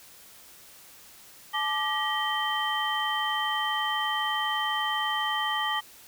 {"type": "tone cluster", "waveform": "sine", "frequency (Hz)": [860, 1180, 1908, 3112], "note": ["A5", "D6", "A#6", "G7"], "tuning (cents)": [-40, 8, 40, -13], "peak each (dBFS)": -31, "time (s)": [1.53, 5.81], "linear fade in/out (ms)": 20, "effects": ["white hiss -51 dBFS RMS until 6.07 s"]}